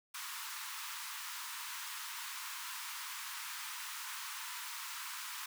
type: high-pass noise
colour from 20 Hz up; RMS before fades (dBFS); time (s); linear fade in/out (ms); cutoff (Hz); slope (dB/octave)
pink; -44; 0.14-5.46; 5; 910; 96
effects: none